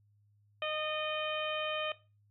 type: harmonic tone with a mistuned harmonic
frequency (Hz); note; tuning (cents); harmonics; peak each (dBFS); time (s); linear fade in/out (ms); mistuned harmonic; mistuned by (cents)
616; D#5; -17; 1 / 2 / 3 / 4 / 5 / 6; -36 / -40 / -44 / -38 / -39 / -50; 0.62-1.92; 2; 3; -24
effects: noise-tail reverb RT60 0.3 s tail -18 dB re dry + added 103 Hz sine -65 dBFS peak until 2.3 s